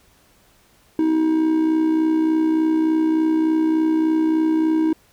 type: tone with amplitude modulation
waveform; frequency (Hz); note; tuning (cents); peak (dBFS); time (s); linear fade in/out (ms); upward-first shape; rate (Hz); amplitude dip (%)
triangle; 317.2; D#4; +33; -11; 0.99-4.93; 2; sine; 63.4; 50
effects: pink hiss -56 dBFS RMS until 5.12 s